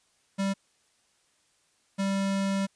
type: tone pair in turn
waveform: square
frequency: 195.6 / 195.6 Hz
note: G3 / G3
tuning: -4 / -4 cents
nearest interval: unison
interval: 0 cents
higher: neither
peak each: -26 dBFS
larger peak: neither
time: 0.38-0.54 / 1.98-2.67 s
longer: second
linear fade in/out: 20 ms
effects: white hiss -68 dBFS RMS until 2.75 s + resampled to 22050 Hz